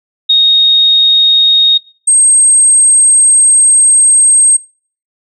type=tone pair in turn; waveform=sine; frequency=3729 / 8410 Hz; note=A#7 / C9; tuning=0 / +8 cents; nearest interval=octave + major second; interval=1408 cents; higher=second; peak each=-4 dBFS; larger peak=neither; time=0.29-1.78 / 2.07-4.57 s; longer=second; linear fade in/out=10 ms; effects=noise-tail reverb RT60 0.5 s tail -25 dB re dry